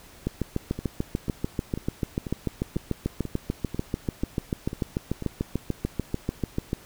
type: two click trains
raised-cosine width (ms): 3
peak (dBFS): -12 / -19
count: 45 / 10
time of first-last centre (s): 0.27-6.731 / 0.79-5.223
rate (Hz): 6.81 / 2.03
effects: pink hiss -50 dBFS RMS until 6.85 s